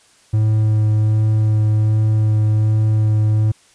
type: tone with vibrato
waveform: triangle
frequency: 107.9 Hz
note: A2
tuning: 33 cents flat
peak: -10 dBFS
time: 0.33-3.52 s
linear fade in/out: 10 ms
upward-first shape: sine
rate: 1.3 Hz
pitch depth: 10 cents each way
effects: white hiss -52 dBFS RMS until 3.74 s + resampled to 22050 Hz